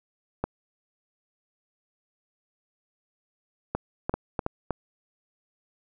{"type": "clicks", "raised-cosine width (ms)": 1, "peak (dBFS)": -12, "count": 7, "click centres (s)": [0.44, 3.75, 4.095, 4.14, 4.392, 4.464, 4.707], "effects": []}